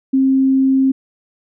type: tone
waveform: sine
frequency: 266.4 Hz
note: C4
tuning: 31 cents sharp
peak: -10 dBFS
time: 0.13-0.92 s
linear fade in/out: 10 ms
effects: none